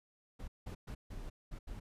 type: noise bursts at uneven times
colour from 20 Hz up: brown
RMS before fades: -44 dBFS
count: 6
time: 0.39-0.48 / 0.66-0.75 / 0.87-0.95 / 1.1-1.3 / 1.51-1.59 / 1.67-1.8 s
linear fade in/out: 10 ms
effects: resampled to 32000 Hz